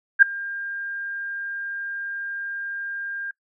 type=tone with ADSR envelope; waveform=sine; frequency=1603 Hz; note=G6; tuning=38 cents sharp; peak=-5 dBFS; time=0.19-3.31 s; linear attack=33 ms; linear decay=6 ms; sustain=-23 dB; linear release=4 ms; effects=noise-tail reverb RT60 0.1 s tail -22 dB re dry